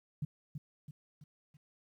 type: tone with echo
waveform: sine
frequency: 147.9 Hz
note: D3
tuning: 13 cents sharp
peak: -32 dBFS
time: 0.22-0.25 s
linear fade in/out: 5 ms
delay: 330 ms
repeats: 4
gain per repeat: -6 dB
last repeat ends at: 1.57 s
effects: 12-bit